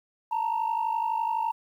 sine tone pair together, 886 / 937.9 Hz, A5 / A#5, +12 / +10 cents, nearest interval minor second, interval 98 cents, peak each -26 dBFS, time 0.31-1.52 s, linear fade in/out 10 ms, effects tanh soft clip ceiling -21 dBFS + 10-bit

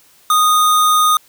sine tone with sample-and-hold, 1241 Hz, D#6, 5 cents flat, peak -9 dBFS, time 0.3-1.17 s, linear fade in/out 2 ms, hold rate 4900 Hz, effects white hiss -50 dBFS RMS until 1.28 s

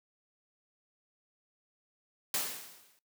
white noise with exponential decay, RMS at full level -30 dBFS, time 2.34-2.99 s, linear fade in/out 1 ms, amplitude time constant 140 ms, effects noise-tail reverb RT60 0.2 s tail -22 dB re dry + high-pass 150 Hz 12 dB/octave

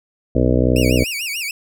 harmonic tone, 62.4 Hz, B1, 19 cents sharp, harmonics 1 / 2 / 3 / 4 / 5 / 6 / 7 / 8 / 9 / 10, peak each -19 / -19 / -28 / -19 / -21 / -27 / -23 / -22 / -25 / -27 dBFS, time 0.35-1.04 s, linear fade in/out 5 ms
sawtooth tone with vibrato, 2530 Hz, D#7, 28 cents sharp, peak -19 dBFS, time 0.76-1.51 s, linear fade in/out 2 ms, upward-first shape sine, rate 6.8 Hz, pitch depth 220 cents each way
effects none

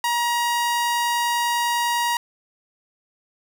sawtooth tone, 950 Hz, A#5, 33 cents sharp, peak -16 dBFS, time 0.04-2.17 s, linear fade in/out 2 ms, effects none

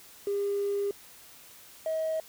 triangle tone pair in turn, 402.9 / 637 Hz, G4 / D#5, +48 / +41 cents, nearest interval minor sixth, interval 793 cents, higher second, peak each -23 / -24 dBFS, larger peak first, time 0.27-0.91 / 1.86-2.2 s, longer first, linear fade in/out 2 ms, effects tanh soft clip ceiling -24 dBFS + white hiss -52 dBFS RMS until 2.28 s

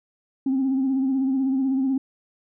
sine tone with vibrato, 266.1 Hz, C4, 29 cents sharp, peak -18 dBFS, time 0.46-1.98 s, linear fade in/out 5 ms, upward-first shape sine, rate 16 Hz, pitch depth 47 cents each way, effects tanh soft clip ceiling -16 dBFS

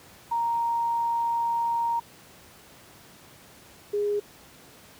sine tone pair in turn, 932.3 / 412.2 Hz, A#5 / G#4, 0 / -13 cents, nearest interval octave + major second, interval 1413 cents, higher first, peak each -23 dBFS, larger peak neither, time 0.31-2 / 3.93-4.2 s, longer first, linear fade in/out 10 ms, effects pink hiss -51 dBFS RMS until 4.99 s + high-pass 80 Hz 12 dB/octave

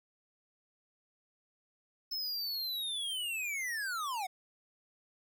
square linear sweep, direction down, 5274 to 710 Hz, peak -35 dBFS, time 2.11-4.27 s, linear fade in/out 10 ms, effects none

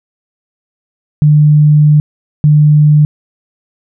sine tone bursts at uneven times, 150 Hz, D3, 37 cents sharp, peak -3 dBFS, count 2, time 1.22-2 / 2.44-3.05 s, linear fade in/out 0 ms, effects none

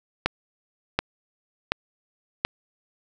click train, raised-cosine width 0.3 ms, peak -4 dBFS, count 4, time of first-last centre 0.26-2.45 s, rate 1.37 Hz, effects none

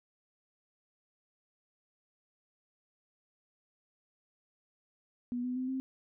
sine tone with pitch steps, 244.1 / 250.2 / 256.5 / 263 Hz, B3 / B3 / C4 / C4, -20 / +23 / -34 / +9 cents, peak -32 dBFS, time 5.32-5.8 s, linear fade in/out 0 ms, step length 120 ms, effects none

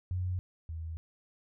sine tone pair in turn, 91 / 81.07 Hz, F#2 / E2, -28 / -28 cents, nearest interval major second, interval 200 cents, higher first, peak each -30 / -36 dBFS, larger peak first, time 0.11-0.39 / 0.69-0.97 s, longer neither, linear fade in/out 0 ms, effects none

